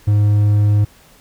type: tone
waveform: triangle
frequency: 103.83 Hz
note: G#2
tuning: in tune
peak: -8 dBFS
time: 0.07-0.85 s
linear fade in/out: 10 ms
effects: pink hiss -48 dBFS RMS until 1.2 s